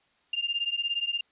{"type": "beating tone pair", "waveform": "sine", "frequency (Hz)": [2794, 2811], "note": ["F7", "F7"], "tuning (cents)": [0, 11], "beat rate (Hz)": 17, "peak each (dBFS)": -30, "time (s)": [0.33, 1.21], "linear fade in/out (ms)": 5, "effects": ["white hiss -67 dBFS RMS until 1.31 s", "resampled to 8000 Hz"]}